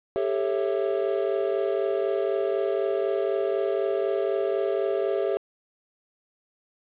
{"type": "chord", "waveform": "triangle", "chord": "A dominant seventh", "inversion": "third", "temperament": "just", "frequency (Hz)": [396, 440, 550, 660], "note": ["G4", "A4", "C#5", "E5"], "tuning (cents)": [18, 0, -14, 2], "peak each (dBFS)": [-24, -28, -28, -28], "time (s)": [0.16, 5.37], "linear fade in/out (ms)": 0, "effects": ["resampled to 8000 Hz", "8-bit"]}